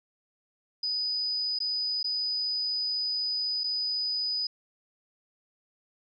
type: tone with dropouts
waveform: sine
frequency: 4978 Hz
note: D#8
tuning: in tune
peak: -27 dBFS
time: 0.83-4.47 s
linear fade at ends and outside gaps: 5 ms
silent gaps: 1.589-1.602 / 2.03-2.042 / 3.636-3.64 s
effects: none